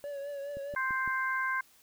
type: tone with vibrato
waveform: triangle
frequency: 566 Hz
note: C#5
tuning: 36 cents sharp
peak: -34 dBFS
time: 0.04-0.75 s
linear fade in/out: 0 ms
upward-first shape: triangle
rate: 4.8 Hz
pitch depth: 49 cents each way
type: click train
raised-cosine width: 3 ms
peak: -33 dBFS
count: 4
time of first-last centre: 0.57-1.077 s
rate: 5.92 Hz
type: harmonic tone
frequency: 523.3 Hz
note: C5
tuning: in tune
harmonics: 2 / 3 / 4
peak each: -33 / -31 / -38 dBFS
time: 0.76-1.61 s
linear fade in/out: 5 ms
effects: white hiss -62 dBFS RMS until 1.82 s

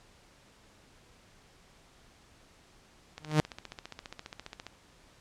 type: click train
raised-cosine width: 0.2 ms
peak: -24 dBFS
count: 23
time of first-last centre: 3.18-4.666 s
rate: 14.8 Hz
type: tone with exponential growth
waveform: sawtooth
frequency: 153.1 Hz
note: D#3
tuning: 28 cents flat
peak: -15 dBFS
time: 3.2-3.4 s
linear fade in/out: 0 ms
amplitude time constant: 42 ms
effects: pink hiss -60 dBFS RMS until 5.2 s + low-pass 8000 Hz 12 dB/octave

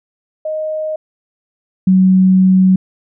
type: tone pair in turn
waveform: sine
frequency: 622.3 / 187.27 Hz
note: D#5 / F#3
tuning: 0 / +21 cents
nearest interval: octave + major sixth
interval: 2079 cents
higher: first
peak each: -17 / -6 dBFS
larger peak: second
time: 0.45-0.96 / 1.87-2.76 s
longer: second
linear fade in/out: 5 ms
effects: none

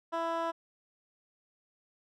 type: tone with band-pass filter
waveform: 15% pulse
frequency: 331.9 Hz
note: E4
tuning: 12 cents sharp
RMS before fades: -33 dBFS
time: 0.12-0.52 s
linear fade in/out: 20 ms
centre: 890 Hz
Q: 1.1
effects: none

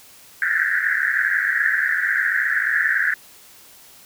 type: band-pass noise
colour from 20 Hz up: white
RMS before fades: -20 dBFS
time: 0.42-3.14 s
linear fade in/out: 2 ms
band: 1500 to 1900 Hz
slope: 96 dB/octave
effects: white hiss -47 dBFS RMS until 4.05 s

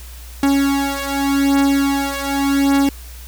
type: beating tone pair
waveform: 45% pulse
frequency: 277.2 / 278.06 Hz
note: C#4 / C#4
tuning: 0 / +5 cents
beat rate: 0.86 Hz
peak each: -17 / -18 dBFS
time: 0.43-2.89 s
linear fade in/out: 2 ms
effects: added 60 Hz sine -33 dBFS peak until 3.27 s + white hiss -41 dBFS RMS until 3.27 s

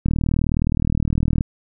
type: click train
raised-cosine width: 5 ms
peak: -7 dBFS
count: 54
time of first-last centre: 0.06-1.409 s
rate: 39.3 Hz
effects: none

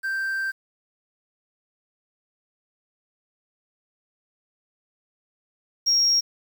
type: tone pair in turn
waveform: triangle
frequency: 1568 / 5588 Hz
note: G6 / F8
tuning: 0 / 0 cents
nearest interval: octave + minor seventh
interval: 2200 cents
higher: second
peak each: -22 / -14 dBFS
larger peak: second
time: 0.03-0.52 / 5.86-6.21 s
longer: first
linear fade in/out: 20 ms
effects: tanh soft clip ceiling -14 dBFS + 8-bit

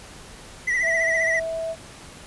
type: tone with vibrato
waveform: triangle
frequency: 1963 Hz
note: B6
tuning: 11 cents flat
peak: -18 dBFS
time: 0.67-1.4 s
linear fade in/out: 10 ms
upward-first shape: triangle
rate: 15 Hz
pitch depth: 78 cents each way
type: tone with pitch glide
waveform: sine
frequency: 659.3 to 652.9 Hz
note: E5 to E5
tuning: 0 to -17 cents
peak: -25 dBFS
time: 0.82-1.76 s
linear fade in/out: 50 ms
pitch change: -17 cents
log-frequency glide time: 0.95-1.14 s
effects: pink hiss -43 dBFS RMS until 2.26 s + resampled to 24000 Hz

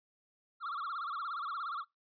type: tone with vibrato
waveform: triangle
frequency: 1248 Hz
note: D#6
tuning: 5 cents sharp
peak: -34 dBFS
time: 0.6-1.85 s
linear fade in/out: 50 ms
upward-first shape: sine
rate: 17 Hz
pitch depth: 200 cents each way
effects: noise-tail reverb RT60 0.2 s tail -25 dB re dry + resampled to 11025 Hz

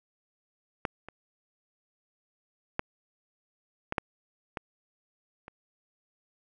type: clicks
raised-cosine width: 0.5 ms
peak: -13 / -27 / -12 / -15 / -11 / -18 / -28 dBFS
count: 7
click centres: 0.852 / 1.086 / 2.794 / 3.924 / 3.982 / 4.572 / 5.481 s
effects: none

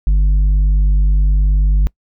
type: tone with tanh clipping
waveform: sine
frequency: 49.48 Hz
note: G1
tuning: 17 cents sharp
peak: -10 dBFS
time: 0.07-1.87 s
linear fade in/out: 0 ms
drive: 5 dB
effects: noise-tail reverb RT60 0.1 s tail -24 dB re dry

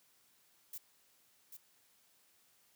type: noise with echo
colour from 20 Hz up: violet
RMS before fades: -45 dBFS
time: 0.73-0.78 s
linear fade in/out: 5 ms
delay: 790 ms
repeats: 1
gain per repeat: -6 dB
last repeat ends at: 1.57 s
effects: white hiss -70 dBFS RMS until 2.75 s + high-pass 80 Hz 12 dB/octave

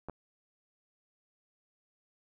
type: clicks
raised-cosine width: 1 ms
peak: -27 dBFS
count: 2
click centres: 0.086 / 0.097 s
effects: none

